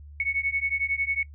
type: beating tone pair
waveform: sine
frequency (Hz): 2208 / 2219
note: C#7 / C#7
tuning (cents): -7 / +1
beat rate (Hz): 11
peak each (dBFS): -27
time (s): 0.2-1.23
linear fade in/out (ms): 2
effects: noise-tail reverb RT60 0.1 s tail -22 dB re dry + added 73 Hz sine -42 dBFS peak until 1.34 s